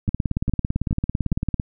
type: two click trains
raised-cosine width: 5 ms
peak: -9 / -12 dBFS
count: 28 / 4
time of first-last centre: 0.09-1.598 / 0.08-1.325 s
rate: 17.9 / 2.41 Hz
effects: none